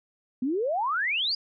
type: exponential sweep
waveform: sine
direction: up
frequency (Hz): 240 to 4978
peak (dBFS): -24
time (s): 0.42-1.35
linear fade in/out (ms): 5
effects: none